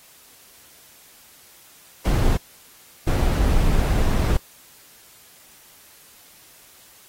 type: noise bursts at uneven times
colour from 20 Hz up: brown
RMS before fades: -18 dBFS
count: 2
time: 2.05-2.37 / 3.07-4.37 s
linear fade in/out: 5 ms
effects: white hiss -50 dBFS RMS until 7.08 s + AAC 48 kbps